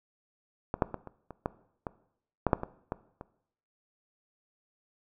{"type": "clicks", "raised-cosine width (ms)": 1, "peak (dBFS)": [-16, -9, -20, -28, -28, -15, -20, -10, -7, -19, -17, -27], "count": 12, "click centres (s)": [0.741, 0.822, 0.943, 1.073, 1.307, 1.459, 1.868, 2.467, 2.532, 2.634, 2.921, 3.211], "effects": ["noise-tail reverb RT60 0.7 s tail -18 dB re dry"]}